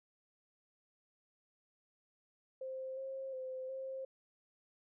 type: tone with pitch steps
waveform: sine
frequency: 524 / 534 / 518 / 530 Hz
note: C5 / C5 / C5 / C5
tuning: +2 / +35 / -17 / +22 cents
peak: -40 dBFS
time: 2.61-4.05 s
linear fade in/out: 5 ms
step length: 360 ms
effects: none